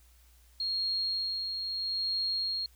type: tone with tremolo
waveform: sine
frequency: 4262 Hz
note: C8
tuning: 31 cents sharp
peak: -28 dBFS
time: 0.6-2.66 s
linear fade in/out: 2 ms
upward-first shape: sine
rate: 0.77 Hz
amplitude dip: 40%
effects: added 60 Hz sine -58 dBFS peak until 2.75 s + white hiss -65 dBFS RMS until 2.75 s